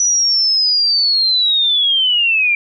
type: linear sweep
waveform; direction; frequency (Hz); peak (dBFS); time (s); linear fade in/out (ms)
sine; down; 5920 to 2349; -11; 0-2.55; 2
effects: none